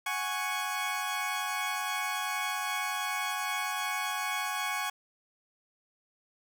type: chord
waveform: 20% pulse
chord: F# suspended second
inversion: none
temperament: equal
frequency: 740 / 830.6 / 1108.7 Hz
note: F#5 / G#5 / C#6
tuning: 0 / 0 / 0 cents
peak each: -33 / -30 / -29 dBFS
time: 0.06-4.9 s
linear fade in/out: 5 ms
effects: none